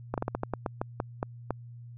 slowing click train, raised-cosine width 1 ms, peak -15 dBFS, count 12, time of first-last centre 0.14-1.507 s, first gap 38 ms, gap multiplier 1.22, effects added 119 Hz sine -43 dBFS peak until 1.97 s

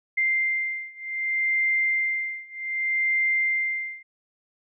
sine beating tone pair, 2093 / 2093.65 Hz, C7 / C7, 0 / +1 cents, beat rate 0.65 Hz, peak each -26 / -25 dBFS, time 0.17-4.03 s, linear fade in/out 10 ms, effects none

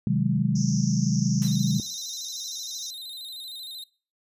sine chord, Ab dominant seventh, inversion first, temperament just, 129.78 / 155.74 / 186.89 / 207.7 Hz, C3 / Eb3 / Gb3 / Ab3, -14 / +2 / +18 / 0 cents, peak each -26 dBFS, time 0.07-1.8 s, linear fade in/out 2 ms
pink band-pass noise, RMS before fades -37 dBFS, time 0.55-2.91 s, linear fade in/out 10 ms, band 5400 to 6400 Hz, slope 96 dB/octave
white noise with exponential decay, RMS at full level -37 dBFS, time 1.42-1.69 s, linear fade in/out 0 ms, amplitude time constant 57 ms
45% pulse tone with vibrato, 3874 Hz, B7, 34 cents flat, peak -35 dBFS, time 1.44-3.84 s, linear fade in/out 5 ms, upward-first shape square, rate 13 Hz, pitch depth 69 cents each way
effects noise-tail reverb RT60 0.4 s tail -23 dB re dry + resampled to 32000 Hz

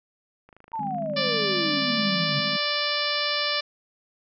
click train, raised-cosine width 0.5 ms, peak -35 dBFS, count 36, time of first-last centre 0.49-1.821 s, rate 26.3 Hz
sine exponential sweep, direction down, 930 to 137.3 Hz, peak -27 dBFS, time 0.73-2.4 s, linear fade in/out 10 ms
sine chord, Ab major seventh, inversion second, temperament equal with one note detuned, 155.56 / 195.21 / 207.7 / 261.6 Hz, Eb3 / G3 / Ab3 / C4, 0 / -7 / 0 / 0 cents, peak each -37 / -38 / -36 / -38 dBFS, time 0.79-2.57 s, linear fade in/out 5 ms
harmonic tone, 587.3 Hz, D5, in tune, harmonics 1 / 2 / 3 / 4 / 5 / 6 / 7 / 8 / 9, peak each -32 / -32 / -32 / -32 / -32 / -32 / -32 / -32 / -32 dBFS, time 1.16-3.61 s, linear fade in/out 10 ms
effects none

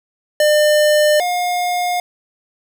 square tone pair in turn, 600 / 713.5 Hz, D5 / F5, +37 / +37 cents, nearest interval minor third, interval 300 cents, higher second, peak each -11 / -17 dBFS, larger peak first, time 0.4-1.2 / 1.2-2 s, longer neither, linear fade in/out 2 ms, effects none

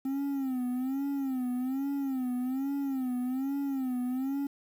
triangle tone with vibrato, 263.7 Hz, C4, 14 cents sharp, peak -27 dBFS, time 0.05-4.47 s, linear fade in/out 5 ms, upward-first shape sine, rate 1.2 Hz, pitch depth 110 cents each way, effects 9-bit

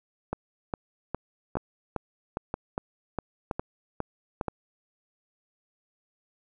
two click trains, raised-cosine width 1 ms, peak -15 / -15 dBFS, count 11 / 4, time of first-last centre 0.33-4.412 / 1.57-4.483 s, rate 2.45 / 1.03 Hz, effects none

